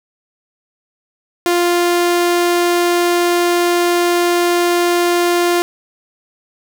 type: tone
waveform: sawtooth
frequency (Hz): 349.2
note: F4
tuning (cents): 0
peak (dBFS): -8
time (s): 1.46-5.62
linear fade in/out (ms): 0
effects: none